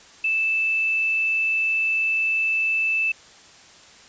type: tone with quantisation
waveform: sine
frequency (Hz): 2637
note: E7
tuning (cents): 0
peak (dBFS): -19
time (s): 0.24-3.12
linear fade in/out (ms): 5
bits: 8
effects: white hiss -48 dBFS RMS until 4.08 s + resampled to 16000 Hz